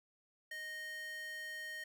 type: tone with high-pass filter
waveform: square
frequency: 620 Hz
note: D#5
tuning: 6 cents flat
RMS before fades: -45 dBFS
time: 0.51-1.84 s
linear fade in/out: 5 ms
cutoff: 1600 Hz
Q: 4.3
effects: none